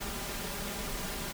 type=noise with comb filter; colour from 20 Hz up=pink; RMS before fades=-37 dBFS; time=0-1.33 s; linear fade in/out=20 ms; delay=5 ms; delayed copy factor=+0.55; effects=none